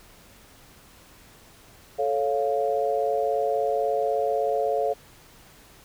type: chord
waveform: sine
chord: A augmented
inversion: none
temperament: equal with one note detuned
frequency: 438 / 554.4 / 698.5 Hz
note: A4 / C#5 / E#5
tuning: -8 / 0 / 0 cents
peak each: -26 dBFS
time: 1.98-4.94 s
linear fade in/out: 20 ms
effects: pink hiss -52 dBFS RMS until 5.84 s